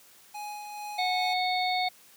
square tone with tremolo, 834 Hz, G#5, 7 cents sharp, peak -36 dBFS, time 0.34-1.34 s, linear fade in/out 10 ms, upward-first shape sine, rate 2.3 Hz, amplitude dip 35%
harmonic tone, 734 Hz, F#5, 14 cents flat, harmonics 1 / 3 / 5 / 6, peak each -27 / -32 / -34 / -35 dBFS, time 0.98-1.89 s, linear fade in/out 10 ms
effects white hiss -56 dBFS RMS until 2.16 s + high-pass 100 Hz 12 dB/octave

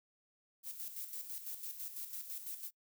violet noise with tremolo, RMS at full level -43 dBFS, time 0.63-2.71 s, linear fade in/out 50 ms, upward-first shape square, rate 6 Hz, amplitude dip 55%, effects noise-tail reverb RT60 0.1 s tail -24 dB re dry

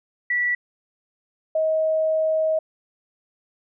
sine tone pair in turn, 1953 / 632.8 Hz, B6 / D#5, -20 / +29 cents, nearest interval octave + minor sixth, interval 1951 cents, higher first, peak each -19 / -18 dBFS, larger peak second, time 0.3-0.55 / 1.55-2.59 s, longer second, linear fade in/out 5 ms, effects none

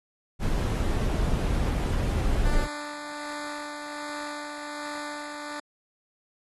brown noise, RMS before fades -25 dBFS, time 0.39-2.68 s, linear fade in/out 50 ms
10% pulse tone with tremolo, 295.1 Hz, D4, 8 cents sharp, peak -25 dBFS, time 2.45-5.6 s, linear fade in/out 5 ms, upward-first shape sine, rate 1.3 Hz, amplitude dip 30%
effects AAC 32 kbps

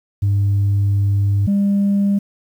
sine tone pair in turn, 100.1 / 200.2 Hz, G2 / G3, +37 / +37 cents, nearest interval octave, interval 1200 cents, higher second, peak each -11 dBFS, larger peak neither, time 0.22-1.47 / 1.47-2.19 s, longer first, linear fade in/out 10 ms, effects tanh soft clip ceiling -11 dBFS + 8-bit

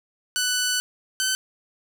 10% pulse tone pair in turn, 1491 / 1525 Hz, F#6 / G6, +13 / -48 cents, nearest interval unison, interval 39 cents, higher second, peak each -13 dBFS, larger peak neither, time 0.36-0.8 / 1.2-1.35 s, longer first, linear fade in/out 0 ms, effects none

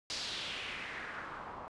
white noise with low-pass filter sweep, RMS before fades -42 dBFS, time 0.1-1.68 s, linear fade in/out 0 ms, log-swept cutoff 5000 to 890 Hz, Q 2.6, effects resampled to 24000 Hz

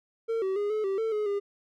triangle tone with pitch steps, 454.4 / 381.8 / 410.7 / 430.1 / 388.5 / 446.8 / 422.7 / 403.6 Hz, A#4 / G4 / G#4 / A4 / G4 / A4 / G#4 / G#4, -44 / -46 / -19 / -39 / -16 / +27 / +31 / -49 cents, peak -24 dBFS, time 0.28-1.4 s, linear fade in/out 20 ms, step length 140 ms, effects none

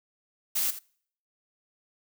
blue noise with echo, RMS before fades -27 dBFS, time 0.55-0.71 s, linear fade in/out 10 ms, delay 83 ms, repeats 1, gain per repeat -13 dB, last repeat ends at 0.793 s, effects noise-tail reverb RT60 0.6 s tail -26 dB re dry

